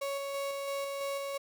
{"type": "tone with tremolo", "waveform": "35% pulse", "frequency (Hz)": 556, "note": "C#5", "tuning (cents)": 5, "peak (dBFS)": -31, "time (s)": [0.01, 1.38], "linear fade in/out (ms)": 10, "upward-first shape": "square", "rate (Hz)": 3, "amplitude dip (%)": 25, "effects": []}